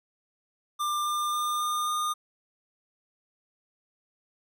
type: tone with pitch steps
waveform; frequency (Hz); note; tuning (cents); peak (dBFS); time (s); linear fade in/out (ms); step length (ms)
square; 1192 / 1198.9 / 1205.9 / 1212.8 / 1219.9; D6 / D6 / D6 / D#6 / D#6; +25 / +35 / +45 / -45 / -35; -27; 0.79-2.14; 20; 270
effects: none